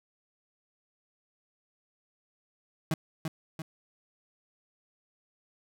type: tone with echo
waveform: 35% pulse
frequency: 159.5 Hz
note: D#3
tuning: 43 cents sharp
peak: -24 dBFS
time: 2.91-2.94 s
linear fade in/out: 2 ms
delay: 340 ms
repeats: 2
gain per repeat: -5 dB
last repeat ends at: 3.62 s
effects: none